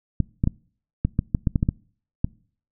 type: clicks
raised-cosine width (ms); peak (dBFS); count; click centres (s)
5; -7; 11; 0.203 / 0.439 / 0.474 / 1.05 / 1.191 / 1.348 / 1.472 / 1.558 / 1.629 / 1.689 / 2.245
effects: noise-tail reverb RT60 0.5 s tail -25 dB re dry